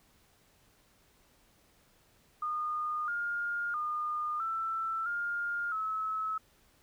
sine tone with pitch steps, 1223 / 1414 / 1217 / 1331 / 1410 / 1294 Hz, D#6 / F6 / D#6 / E6 / F6 / E6, -30 / +21 / -39 / +16 / +16 / -32 cents, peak -31 dBFS, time 2.42-6.38 s, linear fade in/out 5 ms, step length 660 ms, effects pink hiss -66 dBFS RMS until 6.82 s

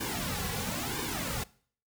pink noise with flanger, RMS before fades -34 dBFS, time 0-1.44 s, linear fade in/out 10 ms, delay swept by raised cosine 1.5 to 3.3 ms, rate 1 Hz, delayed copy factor -0.8, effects noise-tail reverb RT60 0.5 s tail -21 dB re dry

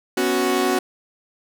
sawtooth chord, B suspended second, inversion none, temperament equal, 246.9 / 277.2 / 370 Hz, B3 / C#4 / F#4, 0 / 0 / 0 cents, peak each -21 / -20 / -16 dBFS, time 0.17-0.79 s, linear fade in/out 5 ms, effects none

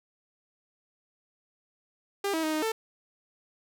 sawtooth tone with pitch steps, 399.9 / 322.1 / 312.4 / 309.7 / 445.1 Hz, G4 / E4 / D#4 / D#4 / A4, +35 / -40 / +7 / -8 / +20 cents, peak -23 dBFS, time 2.24-2.72 s, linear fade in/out 5 ms, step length 96 ms, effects none

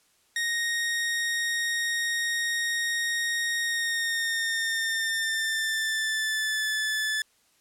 sawtooth tone with pitch glide, 1864.7 to 1739.8 Hz, A#6 to A6, 0 to -20 cents, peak -22 dBFS, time 0.36-7.22 s, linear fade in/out 2 ms, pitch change -120 cents, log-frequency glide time 3.61-6.66 s, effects white hiss -65 dBFS RMS until 7.6 s + low-pass 11000 Hz 12 dB/octave

